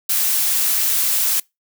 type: noise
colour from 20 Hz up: blue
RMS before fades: -18 dBFS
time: 0.09-1.4 s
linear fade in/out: 5 ms
effects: noise-tail reverb RT60 0.2 s tail -25 dB re dry